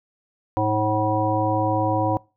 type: harmonic tone with a mistuned harmonic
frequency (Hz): 107.7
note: A2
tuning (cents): -37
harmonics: 1 / 3 / 5 / 7 / 9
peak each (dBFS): -25 / -25 / -25 / -25 / -25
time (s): 0.57-2.17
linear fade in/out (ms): 0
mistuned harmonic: 3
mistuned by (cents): -28
effects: noise-tail reverb RT60 0.3 s tail -24 dB re dry